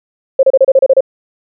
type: tone bursts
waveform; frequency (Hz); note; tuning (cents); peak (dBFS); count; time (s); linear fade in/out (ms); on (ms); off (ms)
sine; 534; C5; +35; -3; 9; 0.39-1.007; 5; 41; 31
effects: none